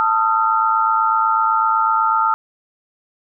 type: tone cluster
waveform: sine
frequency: 889 / 1252 / 1360 Hz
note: A5 / D#6 / F6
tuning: +18 / +10 / -46 cents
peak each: -18 dBFS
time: 0-2.34 s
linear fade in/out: 0 ms
effects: none